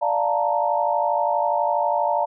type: chord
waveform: sine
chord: Bb major seventh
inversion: first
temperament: equal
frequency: 587.3 / 698.5 / 880 / 932.3 Hz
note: D5 / F5 / A5 / Bb5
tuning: 0 / 0 / 0 / 0 cents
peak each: -24 dBFS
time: 0.01-2.26 s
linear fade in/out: 20 ms
effects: none